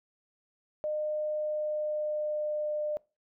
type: tone with pitch glide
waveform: sine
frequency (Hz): 608 to 601.7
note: D#5 to D5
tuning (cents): -40 to +42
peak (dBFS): -29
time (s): 0.84-2.97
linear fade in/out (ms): 0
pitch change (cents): -18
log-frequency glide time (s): 1.36-2.81
effects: noise-tail reverb RT60 0.3 s tail -23 dB re dry